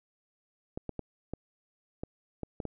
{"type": "clicks", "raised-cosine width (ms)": 2, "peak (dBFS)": -22, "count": 8, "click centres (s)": [0.775, 0.893, 0.993, 1.336, 2.035, 2.433, 2.602, 2.653], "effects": []}